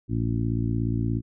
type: harmonic tone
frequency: 56.9 Hz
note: A#1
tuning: 41 cents flat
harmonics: 1 / 2 / 3 / 4 / 5 / 6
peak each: -32 / -25 / -35 / -31 / -31 / -36 dBFS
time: 0.08-1.22 s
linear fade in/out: 50 ms
effects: none